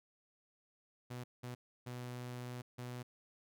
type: tone bursts at uneven times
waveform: sawtooth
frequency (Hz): 123.47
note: B2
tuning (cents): 0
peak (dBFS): -39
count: 4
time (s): 1.1-1.24 / 1.43-1.55 / 1.86-2.62 / 2.78-3.03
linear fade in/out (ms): 10
effects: none